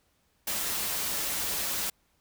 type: noise with comb filter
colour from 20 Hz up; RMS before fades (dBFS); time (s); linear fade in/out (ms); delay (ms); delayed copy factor
white; -31; 0.47-1.9; 5; 7.8; -0.5
effects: pink hiss -70 dBFS RMS until 2.2 s